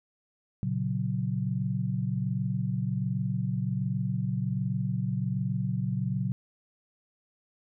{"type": "chord", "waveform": "sine", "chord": "F# major", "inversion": "first", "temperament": "equal with one note detuned", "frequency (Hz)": [117.28, 138.59, 185], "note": ["A#2", "C#3", "F#3"], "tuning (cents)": [11, 0, 0], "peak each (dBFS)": -31, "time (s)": [0.63, 6.32], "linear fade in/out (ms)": 0, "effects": []}